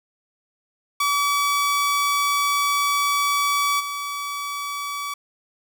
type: tone with level steps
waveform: sawtooth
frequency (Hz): 1144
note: D6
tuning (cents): -46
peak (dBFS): -15 / -23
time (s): 1-5.14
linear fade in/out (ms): 5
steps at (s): 3.79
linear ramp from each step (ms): 20
effects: none